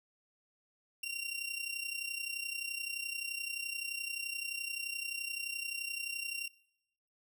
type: tone with amplitude modulation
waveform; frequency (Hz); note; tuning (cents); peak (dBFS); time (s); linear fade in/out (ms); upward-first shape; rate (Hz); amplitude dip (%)
sawtooth; 2758; F7; -22; -31; 1.03-6.48; 5; sine; 31.6; 70
effects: noise-tail reverb RT60 0.9 s tail -23 dB re dry